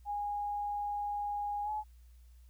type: tone with pitch glide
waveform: sine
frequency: 822 to 851.5 Hz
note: G#5 to G#5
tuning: -18 to +43 cents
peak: -33 dBFS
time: 0.05-1.84 s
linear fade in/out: 50 ms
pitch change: +61 cents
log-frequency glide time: 1.64-1.7 s
effects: added 60 Hz sine -54 dBFS peak until 2.49 s + white hiss -73 dBFS RMS until 2.49 s